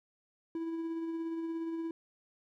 triangle tone with tremolo, 329.1 Hz, E4, 3 cents flat, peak -31 dBFS, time 0.55-1.91 s, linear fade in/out 2 ms, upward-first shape sine, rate 17 Hz, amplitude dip 30%, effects none

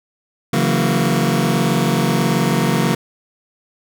sawtooth chord, F# dominant seventh, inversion second, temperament just, 138.75 / 166.5 / 185 / 231.2 Hz, C#3 / E3 / F#3 / A#3, +2 / +18 / 0 / -14 cents, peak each -16 dBFS, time 0.53-2.95 s, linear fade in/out 5 ms, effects none

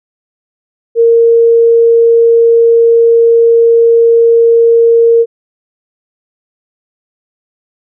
sine tone, 462.8 Hz, A#4, 13 cents flat, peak -3 dBFS, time 0.95-5.26 s, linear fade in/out 50 ms, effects none

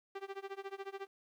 sawtooth tone with tremolo, 392 Hz, G4, in tune, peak -35 dBFS, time 0.15-1.07 s, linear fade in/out 5 ms, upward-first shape sine, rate 14 Hz, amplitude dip 95%, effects low-pass 3000 Hz 12 dB/octave + 12-bit

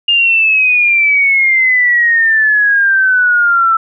sine exponential sweep, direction down, 2833 to 1324 Hz, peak -7 dBFS, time 0.08-3.77 s, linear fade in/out 5 ms, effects none

